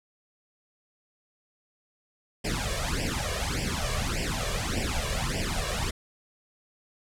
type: noise with flanger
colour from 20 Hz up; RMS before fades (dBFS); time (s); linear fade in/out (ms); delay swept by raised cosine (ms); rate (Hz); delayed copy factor
pink; -29; 2.44-5.91; 10; 0.38 to 1.78; 1.7; +1
effects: low-pass 9000 Hz 12 dB/octave